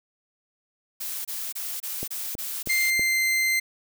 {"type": "noise bursts", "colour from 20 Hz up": "blue", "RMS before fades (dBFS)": -32, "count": 7, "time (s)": [1, 2.906], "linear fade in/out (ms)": 10, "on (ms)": 250, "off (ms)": 26}
{"type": "click train", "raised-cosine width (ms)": 2, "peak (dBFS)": -20, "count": 4, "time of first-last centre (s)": [2.03, 2.995], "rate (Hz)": 3.11}
{"type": "tone with pitch glide", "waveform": "40% pulse", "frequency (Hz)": [2097, 2081], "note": ["C7", "C7"], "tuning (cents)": [3, -10], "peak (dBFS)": -20, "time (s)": [2.69, 3.6], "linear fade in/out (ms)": 10, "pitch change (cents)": -13, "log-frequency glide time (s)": [2.81, 3.2]}
{"effects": []}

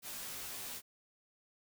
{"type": "noise with comb filter", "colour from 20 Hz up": "white", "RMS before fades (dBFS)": -44, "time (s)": [0.02, 0.82], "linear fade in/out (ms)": 50, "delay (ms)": 14, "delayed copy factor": -0.75, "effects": []}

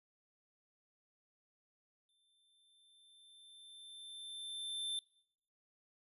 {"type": "tone with exponential growth", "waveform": "square", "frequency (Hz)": 3555, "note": "A7", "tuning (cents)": 17, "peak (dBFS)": -37, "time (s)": [2.09, 4.99], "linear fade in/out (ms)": 1, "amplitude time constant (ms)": 630, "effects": ["noise-tail reverb RT60 0.7 s tail -22 dB re dry", "resampled to 32000 Hz"]}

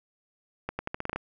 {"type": "accelerating click train", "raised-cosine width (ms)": 0.5, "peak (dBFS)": -16, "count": 9, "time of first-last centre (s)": [0.69, 1.16], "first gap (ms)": 100, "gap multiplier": 0.84, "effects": []}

